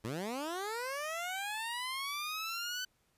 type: linear sweep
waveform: 15% pulse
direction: up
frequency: 101.3 to 1516 Hz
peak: -30 dBFS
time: 0.04-2.85 s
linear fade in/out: 5 ms
effects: pink hiss -74 dBFS RMS until 3.17 s + resampled to 32000 Hz